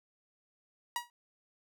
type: tone with exponential decay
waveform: sawtooth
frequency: 959 Hz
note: A#5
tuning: 49 cents sharp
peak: -25 dBFS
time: 0.96-1.1 s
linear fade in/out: 1 ms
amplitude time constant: 29 ms
effects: none